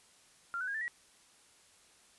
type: tone with pitch steps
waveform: sine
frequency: 1386 / 1502.7 / 1629.3 / 1766.5 / 1915.3 Hz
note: F6 / F#6 / G#6 / A6 / A#6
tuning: -14 / +26 / -34 / +6 / +46 cents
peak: -34 dBFS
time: 0.54-0.88 s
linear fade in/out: 0 ms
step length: 68 ms
effects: white hiss -63 dBFS RMS until 2.18 s + resampled to 24000 Hz